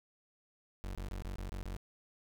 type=tone bursts; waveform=35% pulse; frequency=47 Hz; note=F#1; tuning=28 cents sharp; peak=-37 dBFS; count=7; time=0.84-1.766 s; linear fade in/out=0 ms; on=110 ms; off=26 ms; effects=none